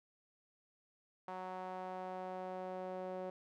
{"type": "tone with band-pass filter sweep", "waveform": "sawtooth", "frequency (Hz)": 185, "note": "F#3", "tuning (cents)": 0, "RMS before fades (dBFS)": -44, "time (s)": [1.28, 3.3], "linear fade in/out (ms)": 2, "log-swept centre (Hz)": [870, 560], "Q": 2.3, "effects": []}